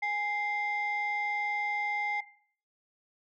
sine tone pair together, 827.5 / 2093 Hz, G#5 / C7, -6 / 0 cents, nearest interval octave + major third, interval 1606 cents, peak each -31 / -29 dBFS, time 0.02-2.21 s, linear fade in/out 10 ms, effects noise-tail reverb RT60 0.5 s tail -17 dB re dry + tanh soft clip ceiling -24 dBFS

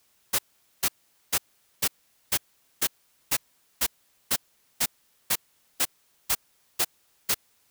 white noise bursts, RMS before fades -23 dBFS, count 15, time 0.33-7.345 s, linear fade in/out 10 ms, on 57 ms, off 440 ms, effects white hiss -66 dBFS RMS until 7.7 s

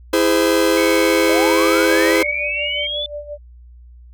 45% pulse chord, E augmented, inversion none, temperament just, 329.6 / 412 / 515 Hz, E4 / G#4 / B#4, 0 / -14 / -28 cents, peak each -17 / -19 / -17 dBFS, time 0.13-2.23 s, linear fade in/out 5 ms
sine tone with pitch glide, 2217 to 2249 Hz, C#7 to C#7, 0 to +24 cents, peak -23 dBFS, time 0.77-2.87 s, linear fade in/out 5 ms, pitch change +24 cents, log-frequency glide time 1.41-1.56 s
sine linear sweep, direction up, 576 to 3520 Hz, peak -21 dBFS, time 1.29-3.06 s, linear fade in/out 2 ms
sine tone with tremolo, 588 Hz, D5, 2 cents sharp, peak -24 dBFS, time 1.87-3.38 s, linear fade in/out 50 ms, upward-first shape sine, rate 5.6 Hz, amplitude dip 75%
effects added 60 Hz sine -39 dBFS peak until 4.13 s

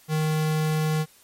square tone, 155.56 Hz, D#3, in tune, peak -22 dBFS, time 0.08-1.06 s, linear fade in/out 50 ms, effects white hiss -55 dBFS RMS until 1.23 s + MP3 64 kbps

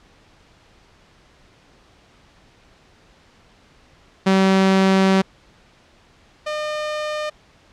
sawtooth tone pair in turn, 191.5 / 606.4 Hz, G3 / D#5, -40 / -45 cents, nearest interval octave + minor sixth, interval 1995 cents, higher second, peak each -9 / -19 dBFS, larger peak first, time 4.26-5.22 / 6.46-7.3 s, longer first, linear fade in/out 10 ms, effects pink hiss -53 dBFS RMS until 7.72 s + low-pass 5000 Hz 12 dB/octave

